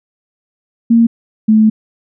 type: tone pair in turn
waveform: sine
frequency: 231 / 217.4 Hz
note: A#3 / A3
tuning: -16 / -21 cents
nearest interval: minor second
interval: 105 cents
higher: first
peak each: -5 dBFS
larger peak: neither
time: 0.9-1.07 / 1.48-1.7 s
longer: second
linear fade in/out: 10 ms
effects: none